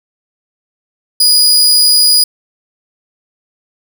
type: tone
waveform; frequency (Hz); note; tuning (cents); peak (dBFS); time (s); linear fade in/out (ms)
sawtooth; 4914; D#8; -22; -3; 1.2-2.24; 5
effects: none